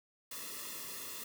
white noise with comb filter, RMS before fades -44 dBFS, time 0.31-1.24 s, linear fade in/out 5 ms, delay 1.3 ms, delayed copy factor -1, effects none

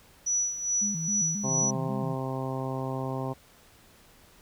sine tone with tremolo, 5900 Hz, F#8, 6 cents flat, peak -23 dBFS, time 0.26-1.71 s, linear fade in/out 10 ms, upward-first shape sine, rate 2.4 Hz, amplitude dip 70%
sine tone with vibrato, 181.4 Hz, F#3, 34 cents flat, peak -31 dBFS, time 0.81-2.15 s, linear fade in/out 20 ms, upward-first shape square, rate 3.7 Hz, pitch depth 210 cents each way
harmonic tone, 131.8 Hz, C3, 13 cents sharp, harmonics 1 / 2 / 3 / 4 / 5 / 6 / 7 / 8, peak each -33 / -36 / -38 / -39 / -40 / -41 / -41 / -42 dBFS, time 1.43-3.34 s, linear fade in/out 20 ms
effects pink hiss -57 dBFS RMS until 4.41 s

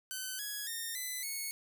5% pulse tone with pitch steps, 1522 / 1669.4 / 1831 / 2008 / 2203 Hz, F#6 / G#6 / A#6 / B6 / C#7, +48 / +9 / -32 / +28 / -11 cents, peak -27 dBFS, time 0.11-1.51 s, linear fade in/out 0 ms, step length 280 ms, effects none

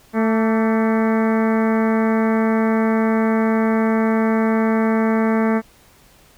harmonic tone with a mistuned harmonic, 221.9 Hz, A3, 15 cents sharp, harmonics 1 / 2 / 3 / 4 / 5 / 6 / 7 / 8 / 9 / 10, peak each -16 / -22 / -26 / -28 / -30 / -32 / -33 / -34 / -35 / -36 dBFS, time 0.13-5.62 s, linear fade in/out 50 ms, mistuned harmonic 5, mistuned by +56 cents, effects pink hiss -51 dBFS RMS until 6.37 s

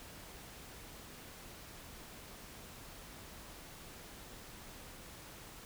silence, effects pink hiss -52 dBFS RMS until 5.65 s

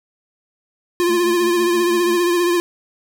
square tone with vibrato, 349.2 Hz, F4, in tune, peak -15 dBFS, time 1-2.6 s, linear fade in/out 0 ms, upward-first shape triangle, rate 15 Hz, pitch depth 46 cents each way
triangle tone with tremolo, 224.8 Hz, A3, 37 cents sharp, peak -23 dBFS, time 1.09-2.19 s, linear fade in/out 2 ms, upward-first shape sine, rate 6.1 Hz, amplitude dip 90%
effects none

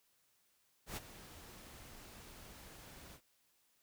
pink noise with ADSR envelope, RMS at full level -41 dBFS, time 0.86-3.21 s, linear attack 110 ms, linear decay 20 ms, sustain -14 dB, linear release 75 ms, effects white hiss -75 dBFS RMS until 3.82 s

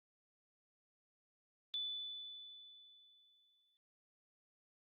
sine tone with exponential decay, 3486 Hz, A7, 17 cents flat, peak -37 dBFS, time 1.74-3.77 s, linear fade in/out 0 ms, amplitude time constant 440 ms, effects Opus 48 kbps

